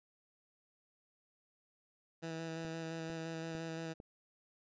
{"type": "tone with vibrato", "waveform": "15% pulse", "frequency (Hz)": 163.1, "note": "E3", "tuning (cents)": -18, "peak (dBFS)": -34, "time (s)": [2.22, 3.94], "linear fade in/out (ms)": 20, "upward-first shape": "square", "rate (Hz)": 5.8, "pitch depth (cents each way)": 13}
{"type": "click train", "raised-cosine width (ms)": 2, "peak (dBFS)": -36, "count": 4, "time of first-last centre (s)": [2.65, 4.001], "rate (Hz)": 2.22}
{"effects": ["resampled to 16000 Hz"]}